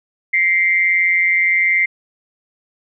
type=tone with amplitude modulation; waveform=sine; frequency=2093 Hz; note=C7; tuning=in tune; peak=-9 dBFS; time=0.33-1.86 s; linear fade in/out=10 ms; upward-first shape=sine; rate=179 Hz; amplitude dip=65%; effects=none